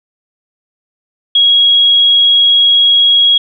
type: tone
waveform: sine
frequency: 3308 Hz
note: G#7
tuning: 8 cents flat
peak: -5 dBFS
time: 1.35-3.38 s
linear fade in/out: 5 ms
effects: none